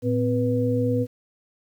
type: tone cluster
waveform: sine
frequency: 113.6 / 254.9 / 489.3 Hz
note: A#2 / C4 / B4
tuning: -44 / -45 / -16 cents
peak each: -24 dBFS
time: 0.02-1.07 s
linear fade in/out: 50 ms
effects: 9-bit